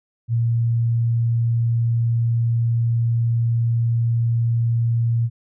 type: tone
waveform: sine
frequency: 116.54 Hz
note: A#2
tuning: in tune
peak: -16 dBFS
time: 0.28-5.3 s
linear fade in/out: 50 ms
effects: none